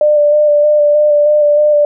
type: tone with vibrato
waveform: sine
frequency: 594 Hz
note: D5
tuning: 20 cents sharp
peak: -6 dBFS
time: 0.01-1.85 s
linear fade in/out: 2 ms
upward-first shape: square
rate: 3.2 Hz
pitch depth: 16 cents each way
effects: none